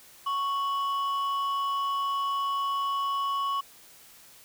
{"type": "tone pair together", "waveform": "sine", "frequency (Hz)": [1109.1, 2961], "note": ["C#6", "F#7"], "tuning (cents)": [1, 1], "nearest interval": "octave + perfect fourth", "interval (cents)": 1700, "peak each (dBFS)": [-24, -35], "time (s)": [0.26, 3.61], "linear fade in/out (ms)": 10, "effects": ["tanh soft clip ceiling -24 dBFS", "white hiss -53 dBFS RMS until 4.44 s"]}